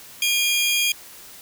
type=tone pair together; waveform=sawtooth; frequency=2419 / 3253 Hz; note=D#7 / G#7; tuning=-49 / -37 cents; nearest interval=perfect fourth; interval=512 cents; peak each=-18 dBFS; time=0.22-0.92 s; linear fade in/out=2 ms; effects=white hiss -43 dBFS RMS until 1.41 s